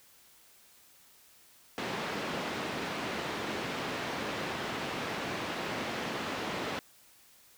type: band-pass noise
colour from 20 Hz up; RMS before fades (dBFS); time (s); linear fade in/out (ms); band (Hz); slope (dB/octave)
pink; -36; 1.78-6.79; 0; 200 to 3400; 12
effects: white hiss -60 dBFS RMS until 7.57 s